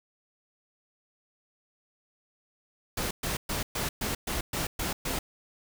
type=noise bursts; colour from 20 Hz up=pink; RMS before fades=-31 dBFS; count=9; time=2.97-5.19 s; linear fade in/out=5 ms; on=140 ms; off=120 ms; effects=none